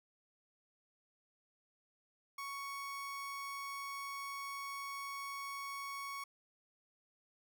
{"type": "tone", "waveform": "30% pulse", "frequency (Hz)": 1112, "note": "C#6", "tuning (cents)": 5, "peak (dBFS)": -39, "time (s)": [2.38, 6.24], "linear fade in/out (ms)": 5, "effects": []}